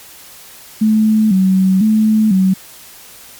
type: tone with vibrato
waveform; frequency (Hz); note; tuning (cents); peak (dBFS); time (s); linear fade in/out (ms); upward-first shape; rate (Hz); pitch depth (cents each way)
sine; 202.5; G#3; -43; -8; 0.81-2.54; 10; square; 1; 120
effects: white hiss -38 dBFS RMS until 3.39 s + MP3 96 kbps